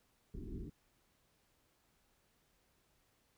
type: low-pass noise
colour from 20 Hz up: pink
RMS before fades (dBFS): -45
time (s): 0.34-0.7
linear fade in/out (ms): 5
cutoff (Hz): 410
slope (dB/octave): 96
effects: pink hiss -75 dBFS RMS until 3.37 s